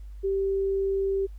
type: tone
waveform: sine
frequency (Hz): 390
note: G4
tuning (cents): -9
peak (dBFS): -23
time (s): 0.23-1.27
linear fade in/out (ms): 20
effects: added 50 Hz sine -38 dBFS peak until 1.38 s + pink hiss -67 dBFS RMS until 1.38 s